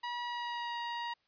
sawtooth tone with pitch glide, 964 to 946.3 Hz, B5 to A#5, -42 to +26 cents, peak -32 dBFS, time 0.03-1.14 s, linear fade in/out 10 ms, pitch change -32 cents, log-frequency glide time 0.23-0.79 s, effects white hiss -74 dBFS RMS until 1.27 s + resampled to 11025 Hz

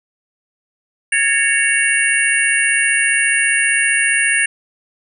sine tone cluster, 1673 / 1808 / 2227 / 2751 / 9280 Hz, G#6 / A6 / C#7 / F7 / D9, +12 / +47 / +7 / -27 / -22 cents, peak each -19 dBFS, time 1.12-4.46 s, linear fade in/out 5 ms, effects none

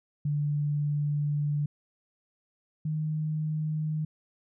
sine tone pair in turn, 146.83 / 154.6 Hz, D3 / D#3, 0 / -11 cents, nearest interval minor second, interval 89 cents, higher second, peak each -25 / -27 dBFS, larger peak first, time 0.25-1.66 / 2.85-4.05 s, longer first, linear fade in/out 5 ms, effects none

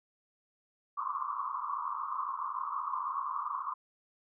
white band-pass noise, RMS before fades -36 dBFS, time 0.97-3.74 s, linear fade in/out 10 ms, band 1000 to 1200 Hz, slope 96 dB/octave, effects none

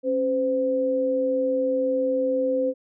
sine tone pair together, 272.1 / 514 Hz, C#4 / C5, -32 / -31 cents, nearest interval major seventh, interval 1101 cents, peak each -27 / -21 dBFS, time 0.03-2.74 s, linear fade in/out 50 ms, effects none

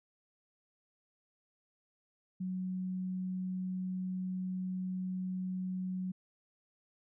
sine tone, 185 Hz, F#3, in tune, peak -34 dBFS, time 2.4-6.12 s, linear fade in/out 10 ms, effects none

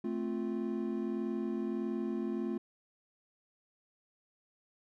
triangle chord, F major, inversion first, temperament equal, 220 / 261.6 / 349.2 Hz, A3 / C4 / F4, 0 / 0 / 0 cents, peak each -34 / -37 / -35 dBFS, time 0.04-2.58 s, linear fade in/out 5 ms, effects none

